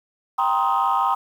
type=chord; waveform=sine; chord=C minor seventh; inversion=second; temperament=just; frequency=784.9 / 941.9 / 1046.5 / 1255.8 Hz; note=G5 / Bb5 / C6 / Eb6; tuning=+2 / +18 / 0 / +16 cents; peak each=-22 dBFS; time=0.38-1.15 s; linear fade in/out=10 ms; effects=tanh soft clip ceiling -11 dBFS + 8-bit